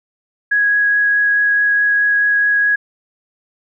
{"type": "tone with vibrato", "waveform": "sine", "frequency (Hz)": 1661.2, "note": "G#6", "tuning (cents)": 0, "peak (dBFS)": -11, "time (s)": [0.51, 2.76], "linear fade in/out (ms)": 10, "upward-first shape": "triangle", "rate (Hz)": 4.7, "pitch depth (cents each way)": 8, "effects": []}